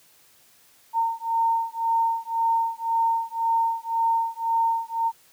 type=beating tone pair; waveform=sine; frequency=913 / 914.9 Hz; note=A#5 / A#5; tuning=-36 / -33 cents; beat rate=1.9 Hz; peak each=-24 dBFS; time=0.93-5.12 s; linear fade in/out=50 ms; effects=white hiss -57 dBFS RMS until 5.32 s + high-pass 60 Hz 12 dB/octave